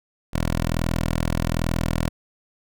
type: tone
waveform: 10% pulse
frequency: 41.2 Hz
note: E1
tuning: in tune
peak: -13 dBFS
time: 0.33-2.09 s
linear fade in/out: 10 ms
effects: none